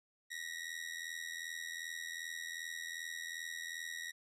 sawtooth ring-modulated tone, 1900 Hz, A#6, 33 cents sharp, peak -35 dBFS, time 0.3-4.12 s, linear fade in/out 20 ms, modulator 41.3 Hz, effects low-pass 11000 Hz 12 dB/octave

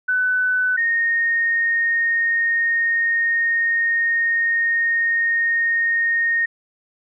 sine tone pair in turn, 1500 / 1850.7 Hz, F#6 / A#6, +23 / -13 cents, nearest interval major third, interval 364 cents, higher second, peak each -16 dBFS, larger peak neither, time 0.08-0.77 / 0.77-6.46 s, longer second, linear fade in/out 10 ms, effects none

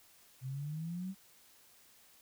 sine exponential sweep, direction up, 126.9 to 196 Hz, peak -37 dBFS, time 0.41-1.15 s, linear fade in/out 50 ms, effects white hiss -63 dBFS RMS until 2.21 s

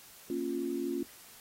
sine chord, Bb minor, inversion none, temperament equal, 233.1 / 277.2 / 349.2 Hz, Bb3 / Db4 / F4, 0 / 0 / 0 cents, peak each -39 / -35 / -34 dBFS, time 0.3-1.03 s, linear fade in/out 2 ms, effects white hiss -54 dBFS RMS until 1.4 s + AAC 48 kbps

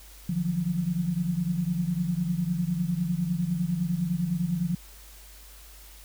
sine tone cluster, 150.3 / 174.1 / 184 Hz, D3 / F3 / F#3, +40 / -5 / -9 cents, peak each -32 / -26 / -33 dBFS, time 0.29-4.75 s, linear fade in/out 5 ms, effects added 50 Hz sine -48 dBFS peak until 6.04 s + white hiss -51 dBFS RMS until 6.04 s

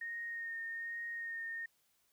sine tone with vibrato, 1848 Hz, A#6, 16 cents flat, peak -39 dBFS, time 0.01-1.66 s, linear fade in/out 5 ms, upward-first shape sine, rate 1.2 Hz, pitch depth 16 cents each way, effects white hiss -75 dBFS RMS until 2.12 s

